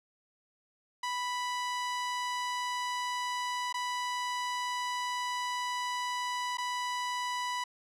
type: tone with dropouts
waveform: sawtooth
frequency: 987.8 Hz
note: B5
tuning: in tune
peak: -28 dBFS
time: 1.03-7.64 s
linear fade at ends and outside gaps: 5 ms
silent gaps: 3.727-3.741 / 6.572-6.582 s
effects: low-pass 8000 Hz 12 dB/octave